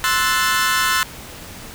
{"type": "chord", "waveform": "sawtooth", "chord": "F# half-diminished seventh", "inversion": "second", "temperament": "equal", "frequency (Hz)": [1046.5, 1318.5, 1480, 1760], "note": ["C6", "E6", "F#6", "A6"], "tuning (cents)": [0, 0, 0, 0], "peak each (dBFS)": -18, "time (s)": [0.04, 1.03], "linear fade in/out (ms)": 0, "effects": ["pink hiss -36 dBFS RMS until 1.74 s"]}